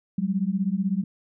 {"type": "beating tone pair", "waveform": "sine", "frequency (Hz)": [185, 201], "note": ["F#3", "G3"], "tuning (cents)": [0, 44], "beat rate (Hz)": 16, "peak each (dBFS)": -25, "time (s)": [0.18, 1.04], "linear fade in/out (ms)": 5, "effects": []}